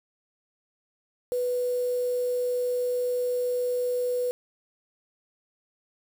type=tone with quantisation; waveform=sine; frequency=493.9 Hz; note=B4; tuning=in tune; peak=-24 dBFS; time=1.32-4.31 s; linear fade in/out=0 ms; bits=7; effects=none